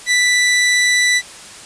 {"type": "tone", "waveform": "sawtooth", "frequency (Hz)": 1977, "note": "B6", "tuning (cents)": 1, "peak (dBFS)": -8, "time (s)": [0.06, 1.22], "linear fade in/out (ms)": 50, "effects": ["white hiss -36 dBFS RMS until 1.65 s", "resampled to 22050 Hz"]}